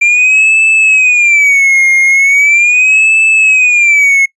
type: tone with vibrato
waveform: triangle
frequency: 2367 Hz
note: D7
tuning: 13 cents sharp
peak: -3 dBFS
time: 0.01-4.26 s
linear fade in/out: 10 ms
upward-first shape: sine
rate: 0.39 Hz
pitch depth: 180 cents each way
effects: noise-tail reverb RT60 0.1 s tail -22 dB re dry + resampled to 24000 Hz